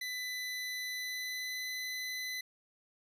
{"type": "tone with pitch glide", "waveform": "25% pulse", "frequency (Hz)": [2000, 2012], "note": ["B6", "B6"], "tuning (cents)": [21, 32], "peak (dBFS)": -33, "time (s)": [0.01, 2.41], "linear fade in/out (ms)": 5, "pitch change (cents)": 11, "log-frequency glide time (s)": [0.97, 1.7], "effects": []}